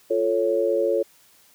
sine chord, F augmented, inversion none, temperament equal, 349.2 / 440 / 554.4 Hz, F4 / A4 / C#5, 0 / 0 / 0 cents, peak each -25 / -23 / -22 dBFS, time 0.1-1.03 s, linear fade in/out 10 ms, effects white hiss -56 dBFS RMS until 1.54 s + high-pass 60 Hz 12 dB/octave

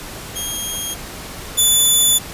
10% pulse tone pair in turn, 3245 / 3486 Hz, G#7 / A7, -41 / -17 cents, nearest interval minor second, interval 124 cents, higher second, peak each -14 / -3 dBFS, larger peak second, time 0.35-0.95 / 1.57-2.19 s, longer second, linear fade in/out 20 ms, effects pink hiss -32 dBFS RMS until 2.33 s + resampled to 32000 Hz

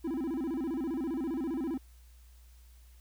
triangle tone with vibrato, 293.7 Hz, D4, in tune, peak -29 dBFS, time 0.04-1.78 s, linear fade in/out 10 ms, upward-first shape square, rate 15 Hz, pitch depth 210 cents each way, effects added 60 Hz sine -53 dBFS peak until 3 s + white hiss -66 dBFS RMS until 3 s

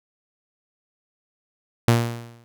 sawtooth tone with exponential decay, 117.5 Hz, A#2, 14 cents sharp, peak -8 dBFS, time 1.88-2.44 s, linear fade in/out 0 ms, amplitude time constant 120 ms, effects none

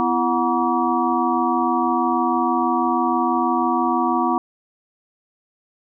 sine tone cluster, 250 / 336.2 / 734 / 953 / 1146 Hz, B3 / E4 / F#5 / A#5 / D6, +21 / +34 / -14 / +38 / -43 cents, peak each -23 dBFS, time 0-4.38 s, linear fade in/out 0 ms, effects none

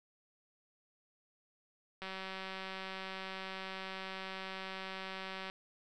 click train, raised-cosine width 0.3 ms, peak -27 dBFS, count 662, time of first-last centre 2.02-5.499 s, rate 190 Hz, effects none

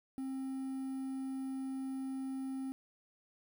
triangle tone with quantisation, 265.9 Hz, C4, 28 cents sharp, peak -35 dBFS, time 0.18-2.72 s, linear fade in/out 0 ms, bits 10, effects none

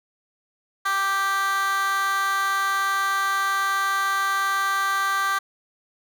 15% pulse tone with high-pass filter, 391.6 Hz, G4, 2 cents flat, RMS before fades -23 dBFS, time 0.85-5.39 s, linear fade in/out 10 ms, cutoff 1300 Hz, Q 3.2, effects none

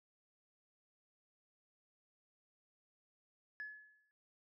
sine tone with exponential decay, 1707 Hz, G#6, 47 cents sharp, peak -39 dBFS, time 3.6-4.11 s, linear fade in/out 0 ms, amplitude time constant 110 ms, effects noise-tail reverb RT60 0.1 s tail -26 dB re dry + tanh soft clip ceiling -38 dBFS

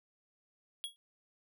square tone with exponential decay, 3322 Hz, G#7, in tune, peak -34 dBFS, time 0.84-0.96 s, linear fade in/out 0 ms, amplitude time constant 26 ms, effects none

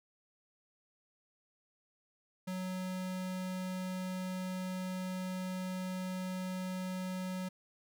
square tone, 185 Hz, F#3, in tune, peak -37 dBFS, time 2.47-7.49 s, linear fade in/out 10 ms, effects none

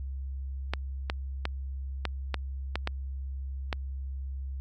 clicks, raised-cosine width 0.3 ms, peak -13 dBFS, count 8, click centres 0.736 / 1.099 / 1.454 / 2.053 / 2.343 / 2.756 / 2.874 / 3.728 s, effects added 67 Hz sine -33 dBFS peak until 4.6 s

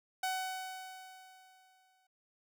sawtooth tone with exponential decay, 750 Hz, F#5, 23 cents sharp, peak -28 dBFS, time 0.23-2.07 s, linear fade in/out 5 ms, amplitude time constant 400 ms, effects none

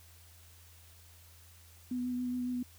sine tone with vibrato, 248.2 Hz, B3, 9 cents sharp, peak -32 dBFS, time 1.91-2.63 s, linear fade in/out 5 ms, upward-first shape sine, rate 7.2 Hz, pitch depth 15 cents each way, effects added 84 Hz sine -57 dBFS peak until 2.78 s + white hiss -60 dBFS RMS until 2.78 s

